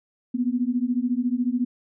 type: beating tone pair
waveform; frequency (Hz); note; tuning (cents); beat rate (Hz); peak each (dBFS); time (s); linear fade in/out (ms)
sine; 239.3 / 253.3; A#3 / B3; +46 / +44; 14; -24 / -24; 0.34-1.65; 10
effects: none